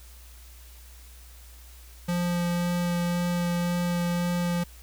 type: tone with vibrato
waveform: square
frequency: 174.61 Hz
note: F3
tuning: in tune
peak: -25 dBFS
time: 2.08-4.64 s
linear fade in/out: 10 ms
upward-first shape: sine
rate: 1.9 Hz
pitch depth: 8 cents each way
effects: added 60 Hz sine -46 dBFS peak until 4.82 s + white hiss -53 dBFS RMS until 4.82 s